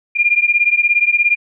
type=beating tone pair; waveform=sine; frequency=2400 / 2417 Hz; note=D7 / D7; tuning=+37 / +49 cents; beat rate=17 Hz; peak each=-14 dBFS; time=0.15-1.36 s; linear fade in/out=20 ms; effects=none